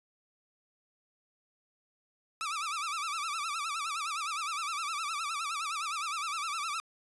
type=tone with vibrato; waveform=sawtooth; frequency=1243 Hz; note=D#6; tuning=2 cents flat; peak=-29 dBFS; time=2.41-6.8 s; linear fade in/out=0 ms; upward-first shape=sine; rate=9.7 Hz; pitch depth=150 cents each way; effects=resampled to 24000 Hz